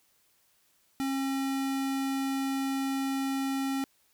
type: tone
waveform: square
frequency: 270 Hz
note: C#4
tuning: 45 cents flat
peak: -29 dBFS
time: 1-3.84 s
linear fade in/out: 0 ms
effects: white hiss -68 dBFS RMS until 4.13 s